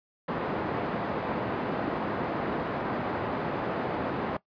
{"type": "band-pass noise", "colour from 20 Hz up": "pink", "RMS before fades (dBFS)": -31, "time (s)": [0.28, 4.37], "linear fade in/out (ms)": 5, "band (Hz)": [190, 1200], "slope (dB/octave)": 12, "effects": ["noise-tail reverb RT60 0.1 s tail -18 dB re dry", "resampled to 11025 Hz"]}